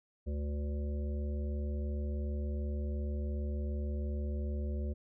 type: harmonic tone with a mistuned harmonic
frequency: 72.8 Hz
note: D2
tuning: 15 cents flat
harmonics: 1 / 3 / 5 / 7 / 8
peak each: -33 / -43 / -47 / -50 / -51 dBFS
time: 0.26-4.94 s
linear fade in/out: 20 ms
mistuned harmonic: 7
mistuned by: -34 cents
effects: none